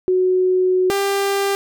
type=tone pair in turn; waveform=sine / sawtooth; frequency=369 / 396.8 Hz; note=F#4 / G4; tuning=-5 / +21 cents; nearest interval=minor second; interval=126 cents; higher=second; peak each=-13 dBFS; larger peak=neither; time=0.08-0.9 / 0.9-1.55 s; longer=first; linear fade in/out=0 ms; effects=none